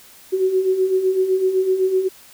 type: beating tone pair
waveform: sine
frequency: 370 / 377.9 Hz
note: F#4 / F#4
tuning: 0 / +37 cents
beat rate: 7.9 Hz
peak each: -23 / -16 dBFS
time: 0.32-2.09 s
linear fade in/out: 20 ms
effects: white hiss -46 dBFS RMS until 2.33 s